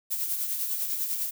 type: noise with tremolo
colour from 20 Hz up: violet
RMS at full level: -28 dBFS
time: 0.1-1.31 s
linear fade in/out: 20 ms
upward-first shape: sine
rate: 10 Hz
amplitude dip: 45%
effects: none